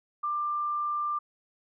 sine tone, 1188 Hz, D6, 20 cents sharp, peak -27 dBFS, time 0.23-1.19 s, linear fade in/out 10 ms, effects none

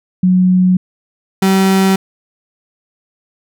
sine / 35% pulse tone pair in turn, 183.4 / 191.69 Hz, F#3 / G3, -15 / -38 cents, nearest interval minor second, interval 77 cents, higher second, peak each -7 dBFS, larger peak neither, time 0.23-0.77 / 1.42-1.96 s, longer neither, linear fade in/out 5 ms, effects none

